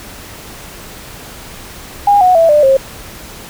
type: tone with pitch steps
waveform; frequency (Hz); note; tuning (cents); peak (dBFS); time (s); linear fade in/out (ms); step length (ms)
sine; 813 / 732.7 / 660.4 / 595.2 / 536.4; G#5 / F#5 / E5 / D5 / C5; -37 / -17 / +3 / +23 / +43; -5; 2.07-2.77; 5; 140
effects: pink hiss -32 dBFS RMS until 3.49 s